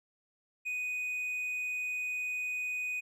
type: tone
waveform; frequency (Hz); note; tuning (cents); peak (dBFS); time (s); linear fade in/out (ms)
triangle; 2489; D#7; 0; -31; 0.65-3.01; 20
effects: none